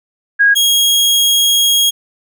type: tone pair in turn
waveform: sine / sawtooth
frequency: 1641 / 3282 Hz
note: G#6 / G#7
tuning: -21 / -21 cents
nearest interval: octave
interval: 1200 cents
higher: second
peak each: -6 dBFS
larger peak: neither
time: 0.39-0.55 / 0.55-1.91 s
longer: second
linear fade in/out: 20 ms
effects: none